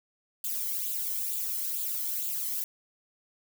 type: noise with flanger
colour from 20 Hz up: violet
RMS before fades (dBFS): -32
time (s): 0.44-2.64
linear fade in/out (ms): 2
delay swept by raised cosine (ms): 0.26 to 0.99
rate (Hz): 2.2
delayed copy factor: +0.65
effects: none